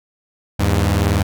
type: tone pair together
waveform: sawtooth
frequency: 80.24 / 101.1 Hz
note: E2 / G#2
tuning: -46 / -46 cents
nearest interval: major third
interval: 400 cents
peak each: -13 dBFS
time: 0.59-1.23 s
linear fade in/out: 10 ms
effects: none